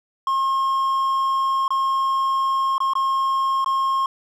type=tone with dropouts; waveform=triangle; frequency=1074 Hz; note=C6; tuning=45 cents sharp; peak=-16 dBFS; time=0.27-4.06 s; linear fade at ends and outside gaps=2 ms; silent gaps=1.68-1.705 / 2.781-2.803 / 2.935-2.953 / 3.645-3.66 s; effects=none